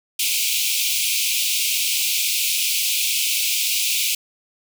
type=high-pass noise; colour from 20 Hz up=pink; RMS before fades=-21 dBFS; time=0.19-4.15 s; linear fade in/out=5 ms; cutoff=2300 Hz; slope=96 dB/octave; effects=none